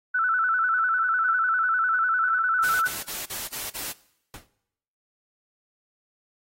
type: tone with vibrato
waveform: sine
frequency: 1409 Hz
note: F6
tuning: 15 cents sharp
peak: -20 dBFS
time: 0.14-2.88 s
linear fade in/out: 10 ms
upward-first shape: square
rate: 10 Hz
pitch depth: 100 cents each way
type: noise bursts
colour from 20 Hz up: white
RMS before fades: -33 dBFS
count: 6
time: 2.63-3.925 s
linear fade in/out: 10 ms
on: 180 ms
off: 43 ms
type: noise with exponential decay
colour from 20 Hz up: pink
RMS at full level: -36 dBFS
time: 4.34-4.5 s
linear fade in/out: 1 ms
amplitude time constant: 33 ms
effects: noise-tail reverb RT60 0.8 s tail -20 dB re dry + AAC 48 kbps